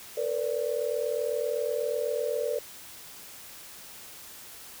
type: tone cluster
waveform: sine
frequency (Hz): 456 / 496.1 / 584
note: A#4 / B4 / D5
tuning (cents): -38 / +8 / -10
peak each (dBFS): -31 / -31 / -31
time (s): 0.17-2.59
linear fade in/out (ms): 5
effects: white hiss -46 dBFS RMS until 4.8 s